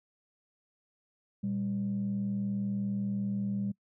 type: tone pair together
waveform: sine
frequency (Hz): 118.5 / 198.64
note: A#2 / G3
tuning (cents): +29 / +23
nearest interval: major sixth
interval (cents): 894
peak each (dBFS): -37 / -29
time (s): 1.43-3.72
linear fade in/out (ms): 10
effects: noise-tail reverb RT60 0.1 s tail -25 dB re dry + tanh soft clip ceiling -25 dBFS